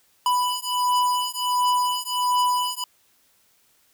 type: beating tone pair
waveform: square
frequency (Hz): 990 / 991.4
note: B5 / B5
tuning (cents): +4 / +6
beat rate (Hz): 1.4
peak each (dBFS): -24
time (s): 0.26-2.84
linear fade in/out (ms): 2
effects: white hiss -62 dBFS RMS until 3.93 s